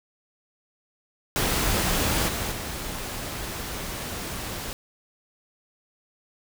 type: noise with level steps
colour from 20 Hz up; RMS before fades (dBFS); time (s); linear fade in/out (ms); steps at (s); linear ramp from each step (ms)
pink; -24 / -29 / -33; 1.36-4.73; 0; 2.28 / 2.51; 10
effects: none